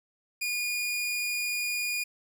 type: tone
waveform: sawtooth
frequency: 2439 Hz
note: D#7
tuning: 35 cents flat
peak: -25 dBFS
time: 0.41-2.04 s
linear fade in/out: 10 ms
effects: none